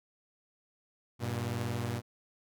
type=tone pair together; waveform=sawtooth; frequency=98.04 / 119.3 Hz; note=G2 / A#2; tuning=+1 / +41 cents; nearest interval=minor third; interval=340 cents; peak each=-33 / -30 dBFS; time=1.19-2.02 s; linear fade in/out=50 ms; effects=none